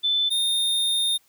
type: tone pair in turn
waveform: sine / square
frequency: 3520 / 3655 Hz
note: A7 / A#7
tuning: 0 / -35 cents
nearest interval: minor second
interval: 65 cents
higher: second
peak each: -19 / -21 dBFS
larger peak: first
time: 0.03-0.3 / 0.3-1.18 s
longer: second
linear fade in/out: 20 ms
effects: white hiss -62 dBFS RMS until 1.28 s